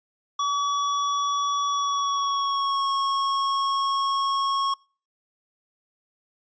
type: tone with pitch glide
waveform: square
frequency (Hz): 1139 to 1097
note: C#6 to C#6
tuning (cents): +47 to -18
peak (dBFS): -23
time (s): 0.39-4.74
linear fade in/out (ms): 5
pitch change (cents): -65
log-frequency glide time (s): 1.68-2.91
effects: noise-tail reverb RT60 0.4 s tail -26 dB re dry + resampled to 16000 Hz